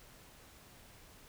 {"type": "silence", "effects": ["pink hiss -58 dBFS RMS until 1.28 s"]}